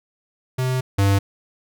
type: tone pair in turn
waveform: square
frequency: 128.7 / 98.99 Hz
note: C3 / G2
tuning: -28 / +17 cents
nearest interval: perfect fourth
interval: 455 cents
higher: first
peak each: -20 / -15 dBFS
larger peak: second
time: 0.58-0.81 / 0.98-1.19 s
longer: first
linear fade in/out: 10 ms
effects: none